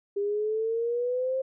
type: exponential sweep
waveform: sine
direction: up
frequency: 400 to 532 Hz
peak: -25 dBFS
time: 0.16-1.42 s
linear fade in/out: 10 ms
effects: none